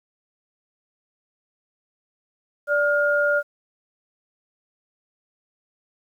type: tone pair together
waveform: sine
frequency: 583.9 / 1417 Hz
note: D5 / F6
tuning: -10 / +25 cents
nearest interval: octave + minor third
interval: 1535 cents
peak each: -20 dBFS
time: 2.67-3.43 s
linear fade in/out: 50 ms
effects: 9-bit